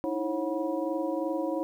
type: tone cluster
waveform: sine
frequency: 307.1 / 329.9 / 544 / 729 / 970 Hz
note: D#4 / E4 / C#5 / F#5 / B5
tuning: -23 / +1 / -33 / -26 / -31 cents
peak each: -33 / -32 / -32 / -40 / -39 dBFS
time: 0.04-1.63 s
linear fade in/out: 0 ms
effects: 10-bit